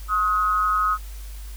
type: tone with amplitude modulation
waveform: sine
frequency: 1266 Hz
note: D#6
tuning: 30 cents sharp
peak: -15 dBFS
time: 0.08-0.98 s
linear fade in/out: 50 ms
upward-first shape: sine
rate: 192 Hz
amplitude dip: 65%
effects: added 50 Hz sine -33 dBFS peak until 1.56 s + white hiss -47 dBFS RMS until 1.56 s